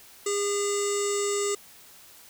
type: tone with low-pass filter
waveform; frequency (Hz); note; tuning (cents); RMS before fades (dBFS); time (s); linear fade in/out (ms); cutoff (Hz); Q
square; 406.1; G#4; -39; -27; 0.26-1.55; 5; 7600; 9.5
effects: white hiss -51 dBFS RMS until 2.29 s